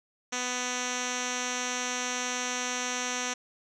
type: tone with low-pass filter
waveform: 5% pulse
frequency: 248.8 Hz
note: B3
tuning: 13 cents sharp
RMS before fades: -32 dBFS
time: 0.32-3.34 s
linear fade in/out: 10 ms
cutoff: 5800 Hz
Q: 7.8
effects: none